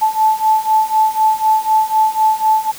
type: beating tone pair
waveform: sine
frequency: 870 / 874 Hz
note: A5 / A5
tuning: -20 / -12 cents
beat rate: 4 Hz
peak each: -15 / -13 dBFS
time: 0.01-2.72 s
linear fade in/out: 20 ms
effects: white hiss -34 dBFS RMS until 2.78 s